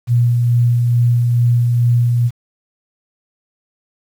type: tone with tremolo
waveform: sine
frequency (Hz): 120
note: B2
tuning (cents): -49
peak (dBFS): -9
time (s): 0.07-2.31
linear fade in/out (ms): 50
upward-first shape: sine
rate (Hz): 2.3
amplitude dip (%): 25
effects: 7-bit